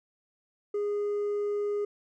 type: tone with hard clipping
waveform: triangle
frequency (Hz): 411.8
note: G#4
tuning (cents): -15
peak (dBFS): -26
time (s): 0.74-1.85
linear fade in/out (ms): 5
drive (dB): 1
effects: none